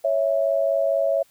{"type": "tone pair together", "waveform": "sine", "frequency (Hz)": [554.4, 658.8], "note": ["C#5", "E5"], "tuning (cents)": [0, -1], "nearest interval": "minor third", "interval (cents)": 299, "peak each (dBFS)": -21, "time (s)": [0.04, 1.23], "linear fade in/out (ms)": 10, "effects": ["white hiss -59 dBFS RMS until 1.3 s"]}